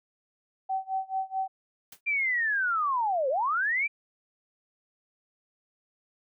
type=tone with tremolo; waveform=sine; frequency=765 Hz; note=G5; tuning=42 cents flat; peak=-25 dBFS; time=0.69-1.48 s; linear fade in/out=10 ms; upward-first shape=sine; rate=4.6 Hz; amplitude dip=95%
type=noise with exponential decay; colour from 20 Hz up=white; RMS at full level=-41 dBFS; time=1.92-2.01 s; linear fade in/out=5 ms; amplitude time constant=19 ms
type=linear two-way sweep; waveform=sine; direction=down then up; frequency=2392 to 503 to 2392 Hz; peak=-24 dBFS; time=2.06-3.88 s; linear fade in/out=20 ms; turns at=3.29 s
effects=none